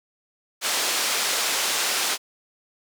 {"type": "low-pass noise", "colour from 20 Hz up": "white", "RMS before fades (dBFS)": -24, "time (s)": [0.61, 2.18], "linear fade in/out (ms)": 50, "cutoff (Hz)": 7300, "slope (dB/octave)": 12, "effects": ["high-pass 400 Hz 12 dB/octave"]}